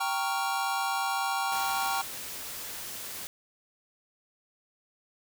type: chord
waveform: square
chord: G half-diminished seventh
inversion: none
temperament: equal with one note detuned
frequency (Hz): 784 / 925.9 / 1108.7 / 1396.9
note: G5 / Bb5 / Db6 / F6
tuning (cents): 0 / -12 / 0 / 0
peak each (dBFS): -32 / -35 / -35 / -35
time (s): 0-2.02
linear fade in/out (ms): 10
type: noise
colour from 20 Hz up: white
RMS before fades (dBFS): -39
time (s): 1.52-3.27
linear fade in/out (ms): 0
effects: none